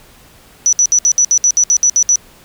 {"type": "tone bursts", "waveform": "sine", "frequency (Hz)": 5920, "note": "F#8", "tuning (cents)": 0, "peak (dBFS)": -7, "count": 12, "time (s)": [0.66, 2.157], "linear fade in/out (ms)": 0, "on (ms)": 67, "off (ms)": 63, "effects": ["pink hiss -44 dBFS RMS until 2.44 s"]}